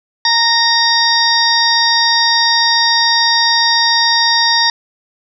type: harmonic tone with a mistuned harmonic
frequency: 927 Hz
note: A#5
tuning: 10 cents flat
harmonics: 1 / 2 / 4 / 5 / 6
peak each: -16 / -16 / -16 / -16 / -16 dBFS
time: 0.25-4.7 s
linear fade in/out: 2 ms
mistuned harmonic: 5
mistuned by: +48 cents
effects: none